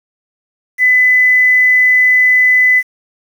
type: tone with quantisation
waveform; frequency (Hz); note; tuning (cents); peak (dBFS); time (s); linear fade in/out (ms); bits
sine; 2006; B6; +26; -6; 0.78-2.83; 50; 6
effects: none